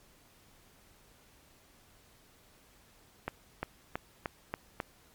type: accelerating click train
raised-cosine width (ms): 0.5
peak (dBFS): -18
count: 6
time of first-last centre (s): 3.28-4.802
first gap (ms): 350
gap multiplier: 0.93
effects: pink hiss -62 dBFS RMS until 5.14 s + MP3 96 kbps